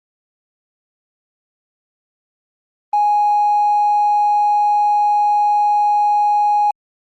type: tone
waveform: triangle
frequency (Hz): 830.6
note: G#5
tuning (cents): 0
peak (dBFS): -8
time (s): 2.93-6.71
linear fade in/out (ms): 5
effects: tanh soft clip ceiling -9 dBFS + Opus 32 kbps